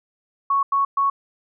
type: tone bursts at uneven times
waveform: sine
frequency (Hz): 1108.7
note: C#6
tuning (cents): 0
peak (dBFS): -16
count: 3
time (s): 0.5-0.63 / 0.72-0.85 / 0.97-1.1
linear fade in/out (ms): 5
effects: none